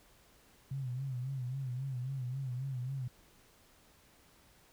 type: tone with vibrato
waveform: sine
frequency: 130 Hz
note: C3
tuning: 11 cents flat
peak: -35 dBFS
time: 0.71-3.08 s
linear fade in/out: 5 ms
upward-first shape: sine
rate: 3.7 Hz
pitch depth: 100 cents each way
effects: pink hiss -64 dBFS RMS until 4.72 s